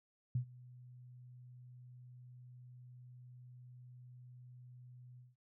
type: tone with ADSR envelope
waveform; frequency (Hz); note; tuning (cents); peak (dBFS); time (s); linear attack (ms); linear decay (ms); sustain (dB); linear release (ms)
sine; 124.3; B2; +12; -30; 0.35-5.36; 4; 92; -23; 180
effects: none